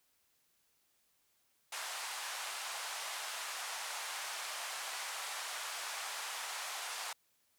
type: band-pass noise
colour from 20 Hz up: pink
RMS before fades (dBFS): -42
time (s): 1.72-7.13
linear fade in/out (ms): 5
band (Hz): 750 to 11000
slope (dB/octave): 24
effects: white hiss -75 dBFS RMS until 7.58 s